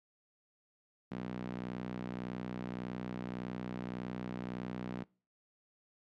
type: tone with high-pass filter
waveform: sawtooth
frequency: 61.74 Hz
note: B1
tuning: in tune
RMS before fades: -41 dBFS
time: 1.11-5.04 s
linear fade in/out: 10 ms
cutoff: 190 Hz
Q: 2.2
effects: noise-tail reverb RT60 0.4 s tail -26 dB re dry + low-pass 3000 Hz 12 dB/octave